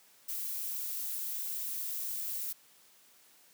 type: noise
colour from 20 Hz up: violet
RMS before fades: -37 dBFS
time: 0.28-2.53 s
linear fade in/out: 10 ms
effects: white hiss -62 dBFS RMS until 3.53 s + high-pass 150 Hz 12 dB/octave